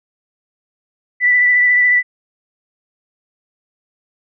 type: tone with vibrato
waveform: sine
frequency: 1975.5 Hz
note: B6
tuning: in tune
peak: -9 dBFS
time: 1.2-2.03 s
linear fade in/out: 50 ms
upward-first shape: triangle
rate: 14 Hz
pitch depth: 22 cents each way
effects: none